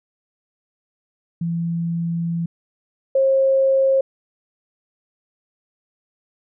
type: tone pair in turn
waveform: sine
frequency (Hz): 168.4 / 536.6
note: E3 / C5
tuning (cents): +37 / +44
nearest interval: octave + minor sixth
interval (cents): 2007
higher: second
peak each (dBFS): -20 / -13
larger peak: second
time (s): 1.41-2.46 / 3.15-4.01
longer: first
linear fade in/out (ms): 5
effects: none